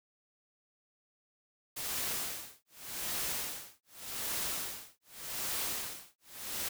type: noise with tremolo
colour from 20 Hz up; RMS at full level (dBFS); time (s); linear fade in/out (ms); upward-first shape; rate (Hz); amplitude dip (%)
white; -35; 1.76-6.69; 10; sine; 0.85; 100
effects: none